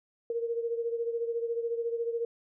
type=beating tone pair; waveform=sine; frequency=463.3 / 477.3 Hz; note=A#4 / A#4; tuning=-11 / +41 cents; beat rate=14 Hz; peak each=-30 / -36 dBFS; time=0.3-2.25 s; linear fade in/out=2 ms; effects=none